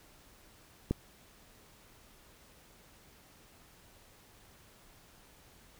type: click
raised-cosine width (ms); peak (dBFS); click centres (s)
3; -16; 0.91
effects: pink hiss -60 dBFS RMS until 5.79 s